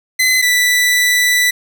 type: tone pair in turn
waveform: sawtooth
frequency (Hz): 2031 / 1975.5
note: B6 / B6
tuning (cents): +48 / 0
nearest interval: unison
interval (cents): 48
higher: first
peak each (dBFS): -7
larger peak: neither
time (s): 0.19-0.42 / 0.42-1.51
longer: second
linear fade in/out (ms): 10
effects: none